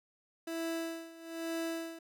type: tone with tremolo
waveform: 30% pulse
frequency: 329.6 Hz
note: E4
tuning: in tune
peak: -31 dBFS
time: 0.47-1.99 s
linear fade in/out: 5 ms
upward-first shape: sine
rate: 1.1 Hz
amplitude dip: 85%
effects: none